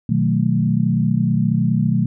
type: chord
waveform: sine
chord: B dominant seventh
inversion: none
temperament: equal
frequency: 123.47 / 155.56 / 185 / 220 Hz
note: B2 / D#3 / F#3 / A3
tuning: 0 / 0 / 0 / 0 cents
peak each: -20 dBFS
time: 0.09-2.06 s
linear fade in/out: 5 ms
effects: none